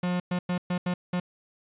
45% pulse tone bursts at uneven times, 178.7 Hz, F3, 40 cents sharp, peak -25 dBFS, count 6, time 0.03-0.2 / 0.31-0.39 / 0.49-0.58 / 0.7-0.78 / 0.86-0.94 / 1.13-1.2 s, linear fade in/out 5 ms, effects resampled to 8000 Hz + 10-bit

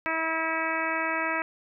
harmonic tone, 323.2 Hz, E4, 34 cents flat, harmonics 1 / 2 / 3 / 4 / 5 / 6 / 7 / 8, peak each -36 / -34 / -33 / -33 / -33 / -33 / -34 / -37 dBFS, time 0.06-1.42 s, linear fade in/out 0 ms, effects none

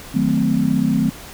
sine chord, D# diminished seventh, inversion none, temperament equal with one note detuned, 155.56 / 185 / 220 / 256.7 Hz, D#3 / F#3 / A3 / C4, 0 / 0 / 0 / -33 cents, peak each -22 / -21 / -19 / -19 dBFS, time 0.14-1.1 s, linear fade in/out 10 ms, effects pink hiss -37 dBFS RMS until 1.33 s

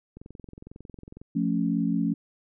click train, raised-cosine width 3 ms, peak -30 dBFS, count 24, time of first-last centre 0.17-1.215 s, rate 22 Hz
sine chord, F augmented, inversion none, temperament equal, 174.61 / 220 / 277.2 Hz, F3 / A3 / C#4, 0 / 0 / 0 cents, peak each -27 dBFS, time 1.35-2.14 s, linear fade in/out 10 ms
effects none

